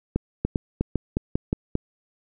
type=two click trains; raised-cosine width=3 ms; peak=-9 / -9 dBFS; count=4 / 5; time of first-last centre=0.45-1.529 / 0.16-1.754 s; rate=2.78 / 2.51 Hz; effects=none